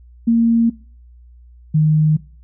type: tone pair in turn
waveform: sine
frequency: 230.7 / 154.25 Hz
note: A#3 / D#3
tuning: -18 / -15 cents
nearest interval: perfect fifth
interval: 697 cents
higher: first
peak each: -10 dBFS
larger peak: neither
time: 0.27-0.7 / 1.74-2.17 s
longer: neither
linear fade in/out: 10 ms
effects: noise-tail reverb RT60 0.4 s tail -21 dB re dry + added 60 Hz sine -41 dBFS peak until 2.43 s